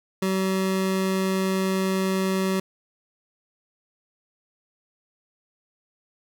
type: tone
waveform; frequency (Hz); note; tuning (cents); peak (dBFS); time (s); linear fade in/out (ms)
25% pulse; 190; F#3; +46; -18; 0.22-2.6; 5
effects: none